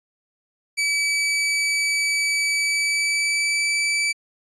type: tone with pitch glide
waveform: sawtooth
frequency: 2295 to 2312 Hz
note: D7 to D7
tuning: -40 to -28 cents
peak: -16 dBFS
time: 0.77-4.13 s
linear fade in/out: 20 ms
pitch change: +12 cents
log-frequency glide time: 2.56-3.66 s
effects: resampled to 24000 Hz